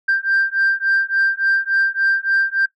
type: beating tone pair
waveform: sine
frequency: 1577 / 1580.5 Hz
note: G6 / G6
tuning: +10 / +14 cents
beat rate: 3.5 Hz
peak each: -17 dBFS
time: 0.08-2.66 s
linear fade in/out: 10 ms
effects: noise-tail reverb RT60 0.1 s tail -17 dB re dry + tanh soft clip ceiling -10 dBFS